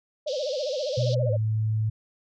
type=tone with vibrato; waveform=sine; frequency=554.4 Hz; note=C#5; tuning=in tune; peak=-26 dBFS; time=0.26-1.37 s; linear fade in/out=10 ms; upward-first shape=sine; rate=15 Hz; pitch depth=180 cents each way
type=band-pass noise; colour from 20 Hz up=white; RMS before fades=-39 dBFS; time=0.27-1.15 s; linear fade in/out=10 ms; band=3100 to 5400 Hz; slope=48 dB/octave
type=tone with pitch glide; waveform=sine; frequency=122.4 to 109.05 Hz; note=B2 to A2; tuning=-15 to -15 cents; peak=-22 dBFS; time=0.97-1.9 s; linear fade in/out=10 ms; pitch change=-200 cents; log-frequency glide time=1.25-1.31 s
effects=none